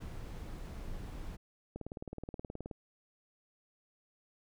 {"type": "noise", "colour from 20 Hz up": "brown", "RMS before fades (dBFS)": -43, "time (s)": [0, 1.37], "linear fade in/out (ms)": 20}
{"type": "click train", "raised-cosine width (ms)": 2, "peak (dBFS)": -28, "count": 19, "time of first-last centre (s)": [1.76, 2.712], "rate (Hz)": 18.9}
{"effects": []}